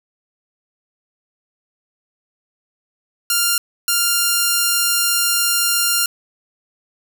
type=tone pair in turn; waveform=5% pulse; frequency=1396.9 / 1396.9 Hz; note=F6 / F6; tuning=0 / 0 cents; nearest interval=unison; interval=0 cents; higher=neither; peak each=-3 dBFS; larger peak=neither; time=3.3-3.58 / 3.88-6.06 s; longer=second; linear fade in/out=2 ms; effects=none